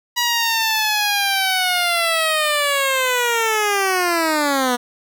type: linear sweep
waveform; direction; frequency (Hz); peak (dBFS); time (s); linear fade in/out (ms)
10% pulse; down; 969 to 240.3; -8; 0.16-4.77; 20
effects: none